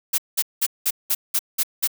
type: noise bursts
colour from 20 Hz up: blue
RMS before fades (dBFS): -20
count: 8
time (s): 0.13-1.876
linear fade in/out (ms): 10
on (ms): 52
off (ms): 190
effects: none